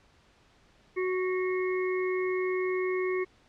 harmonic tone with a mistuned harmonic, 370 Hz, F#4, in tune, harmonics 1 / 3 / 5 / 6, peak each -27 / -39 / -41 / -37 dBFS, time 0.96-3.25 s, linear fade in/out 20 ms, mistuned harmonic 6, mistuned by -36 cents, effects pink hiss -62 dBFS RMS until 3.48 s + low-pass 5000 Hz 12 dB/octave

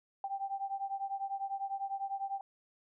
sine beating tone pair, 783 / 793 Hz, G5 / G5, -2 / +20 cents, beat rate 10 Hz, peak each -37 / -39 dBFS, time 0.24-2.41 s, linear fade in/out 2 ms, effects none

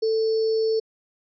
sine tone with sample-and-hold, 442.9 Hz, A4, 11 cents sharp, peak -19 dBFS, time 0.02-0.8 s, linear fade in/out 10 ms, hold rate 4900 Hz, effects resampled to 16000 Hz

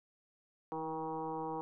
sine tone with frequency modulation, 636 Hz, D#5, 38 cents sharp, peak -36 dBFS, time 0.72-1.61 s, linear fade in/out 0 ms, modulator 158 Hz, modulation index 2.5, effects none

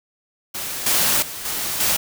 white noise with level steps, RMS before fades -28 / -18 / -32 / -25 / -19 dBFS, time 0.54-1.97 s, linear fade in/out 10 ms, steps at 0.86 / 1.22 / 1.45 / 1.8 s, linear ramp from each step 5 ms, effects none

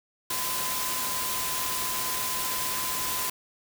sine tone in noise, 1020 Hz, C6, 44 cents flat, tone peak -35 dBFS, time 0.3-3.3 s, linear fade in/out 5 ms, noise white, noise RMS -30 dBFS, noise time 0.3-3.3 s, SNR -8 dB, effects none

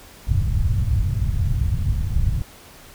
white low-pass noise, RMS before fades -20 dBFS, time 0.27-2.42 s, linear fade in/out 2 ms, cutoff 110 Hz, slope 24 dB/octave, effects pink hiss -45 dBFS RMS until 2.94 s

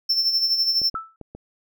triangle tone with tremolo, 5360 Hz, E8, 28 cents sharp, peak -15 dBFS, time 0.09-0.9 s, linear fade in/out 10 ms, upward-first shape sine, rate 12 Hz, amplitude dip 55%
clicks, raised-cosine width 2 ms, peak -24 dBFS, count 4, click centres 0.817 / 0.943 / 1.213 / 1.35 s
sine tone with exponential decay, 1318.5 Hz, E6, in tune, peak -22 dBFS, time 0.95-1.16 s, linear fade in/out 2 ms, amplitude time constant 44 ms
effects none

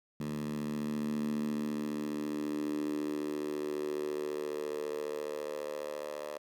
10% pulse tone with high-pass filter sweep, 74.6 Hz, D2, 28 cents sharp, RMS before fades -36 dBFS, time 0.2-6.38 s, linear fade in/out 5 ms, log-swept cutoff 180 to 590 Hz, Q 5.5, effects none

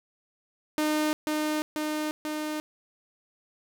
sawtooth tone with echo, 305.4 Hz, D#4, 32 cents flat, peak -20 dBFS, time 0.78-1.13 s, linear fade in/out 0 ms, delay 490 ms, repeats 3, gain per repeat -2 dB, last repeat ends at 2.6 s, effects none

